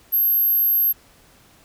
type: tone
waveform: sine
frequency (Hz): 12544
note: G9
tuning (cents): 0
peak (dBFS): -15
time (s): 0.12-0.93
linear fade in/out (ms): 20
effects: pink hiss -53 dBFS RMS until 1.64 s